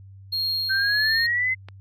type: tone with tremolo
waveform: triangle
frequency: 4255 Hz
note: C8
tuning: 28 cents sharp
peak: -21 dBFS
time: 0.32-1.27 s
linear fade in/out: 10 ms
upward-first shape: sine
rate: 1.6 Hz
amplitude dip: 30%
type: exponential sweep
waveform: sine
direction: up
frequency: 1538 to 2070 Hz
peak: -20 dBFS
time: 0.69-1.55 s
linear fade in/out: 20 ms
type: click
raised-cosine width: 0.3 ms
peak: -24 dBFS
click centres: 1.686 s
effects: added 97 Hz sine -42 dBFS peak until 1.8 s